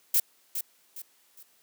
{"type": "noise with echo", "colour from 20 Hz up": "violet", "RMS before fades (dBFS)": -22, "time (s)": [0.14, 0.2], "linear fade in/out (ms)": 5, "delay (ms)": 410, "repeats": 3, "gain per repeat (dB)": -9, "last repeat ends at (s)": 1.43, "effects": ["white hiss -64 dBFS RMS until 1.62 s", "high-pass 200 Hz 12 dB/octave"]}